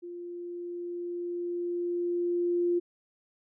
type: tone with level ramp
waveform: sine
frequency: 349.2 Hz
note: F4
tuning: in tune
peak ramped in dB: -38 to -23 dBFS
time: 0.02-2.8 s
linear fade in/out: 20 ms
effects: none